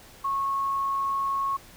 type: tone with quantisation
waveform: sine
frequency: 1097 Hz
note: C#6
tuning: 18 cents flat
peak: -24 dBFS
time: 0.24-1.57 s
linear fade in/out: 10 ms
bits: 9
effects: pink hiss -50 dBFS RMS until 1.76 s